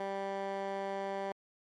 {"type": "tone with band-pass filter", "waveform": "15% pulse", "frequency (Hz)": 196, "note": "G3", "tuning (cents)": 0, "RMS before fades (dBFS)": -37, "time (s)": [0, 1.32], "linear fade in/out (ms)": 2, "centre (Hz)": 820, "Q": 0.93, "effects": ["MP3 64 kbps"]}